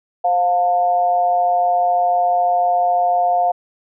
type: tone with amplitude modulation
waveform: sine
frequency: 708 Hz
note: F5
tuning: 23 cents sharp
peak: -10 dBFS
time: 0.24-3.52 s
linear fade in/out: 10 ms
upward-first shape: sine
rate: 186 Hz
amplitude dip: 65%
effects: none